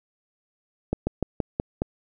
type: slowing click train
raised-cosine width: 2 ms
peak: -10 dBFS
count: 6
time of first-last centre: 0.93-1.819 s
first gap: 140 ms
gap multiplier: 1.12
effects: none